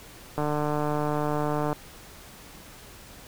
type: click train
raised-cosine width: 1 ms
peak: -14 dBFS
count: 202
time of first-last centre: 0.38-1.729 s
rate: 149 Hz
effects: pink hiss -47 dBFS RMS until 3.27 s